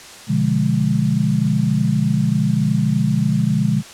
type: chord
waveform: sine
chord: B diminished seventh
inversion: none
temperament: equal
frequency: 123.47 / 146.83 / 174.61 / 207.7 Hz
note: B2 / D3 / F3 / Ab3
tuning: 0 / 0 / 0 / 0 cents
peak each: -21 / -19 / -21 / -19 dBFS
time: 0.27-3.83 s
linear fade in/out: 50 ms
effects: white hiss -38 dBFS RMS until 3.93 s + low-pass 8000 Hz 12 dB/octave